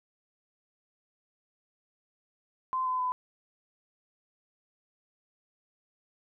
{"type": "tone with pitch steps", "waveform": "sine", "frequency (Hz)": [1034, 1018, 1006], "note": ["C6", "C6", "B5"], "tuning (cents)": [-21, -48, 32], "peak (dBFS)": -27, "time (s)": [2.73, 3.12], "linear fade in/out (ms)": 0, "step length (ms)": 130, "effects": []}